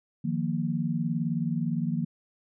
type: chord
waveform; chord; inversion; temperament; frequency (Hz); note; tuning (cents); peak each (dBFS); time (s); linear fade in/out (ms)
sine; Eb suspended second; none; just; 155.56 / 175.01 / 233.3; Eb3 / F3 / Bb3; 0 / +4 / +2; -30; 0.24-2.05; 10
effects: none